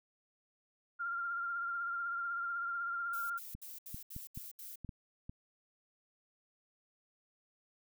sine tone with vibrato, 1389 Hz, F6, 10 cents flat, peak -35 dBFS, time 0.99-3.39 s, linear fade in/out 20 ms, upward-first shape triangle, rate 16 Hz, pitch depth 35 cents each way
violet noise bursts, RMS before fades -48 dBFS, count 7, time 3.13-4.758 s, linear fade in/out 5 ms, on 170 ms, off 73 ms
clicks, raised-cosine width 5 ms, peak -32 dBFS, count 7, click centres 3.55 / 3.945 / 4.164 / 4.375 / 4.847 / 4.892 / 5.295 s
effects none

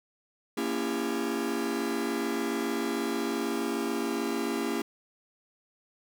45% pulse chord, A# diminished seventh, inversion none, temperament just, 233.1 / 279.7 / 335.6 / 402.8 Hz, A#3 / C#4 / E4 / G4, 0 / +16 / +31 / +47 cents, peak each -34 dBFS, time 0.57-4.82 s, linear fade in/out 5 ms, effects none

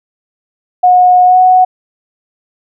sine tone with pitch glide, 726 to 738.7 Hz, F#5 to F#5, -33 to -3 cents, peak -3 dBFS, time 0.83-1.65 s, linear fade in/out 10 ms, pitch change +30 cents, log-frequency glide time 1.25-1.38 s, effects none

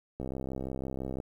click train, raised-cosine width 2 ms, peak -23 dBFS, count 67, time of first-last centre 0.2-1.202 s, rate 65.9 Hz, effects 10-bit

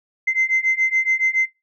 sine beating tone pair, 2068 / 2075.1 Hz, C7 / C7, -21 / -15 cents, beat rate 7.1 Hz, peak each -19 dBFS, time 0.27-1.46 s, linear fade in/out 10 ms, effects noise-tail reverb RT60 0.2 s tail -21 dB re dry + tanh soft clip ceiling -10 dBFS

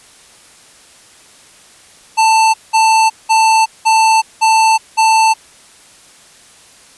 square tone bursts, 887 Hz, A5, 14 cents sharp, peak -8 dBFS, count 6, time 2.17-5.34 s, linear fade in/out 20 ms, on 370 ms, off 190 ms, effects white hiss -43 dBFS RMS until 6.97 s + resampled to 24000 Hz

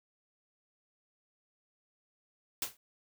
white noise with exponential decay, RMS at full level -30 dBFS, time 2.62-2.77 s, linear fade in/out 2 ms, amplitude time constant 31 ms, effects none

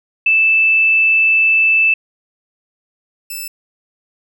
sine / 5% pulse tone pair in turn, 2637 / 2637 Hz, E7 / E7, 0 / 0 cents, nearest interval unison, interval 0 cents, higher neither, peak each -9 / -15 dBFS, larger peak first, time 0.26-1.94 / 3.3-3.48 s, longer first, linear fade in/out 5 ms, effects none

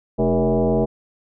sine tone with frequency modulation, 128.2 Hz, C3, 35 cents flat, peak -15 dBFS, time 0.18-0.86 s, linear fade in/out 20 ms, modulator 172 Hz, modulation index 3.2, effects none

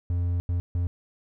triangle tone bursts at uneven times, 87.6 Hz, F2, 6 cents sharp, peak -21 dBFS, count 3, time 0.1-0.4 / 0.49-0.6 / 0.75-0.87 s, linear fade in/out 0 ms, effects none

